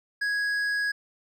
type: tone with hard clipping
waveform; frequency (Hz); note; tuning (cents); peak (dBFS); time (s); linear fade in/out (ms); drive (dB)
triangle; 1661.2; G#6; 0; -26; 0.21-0.92; 10; 10
effects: none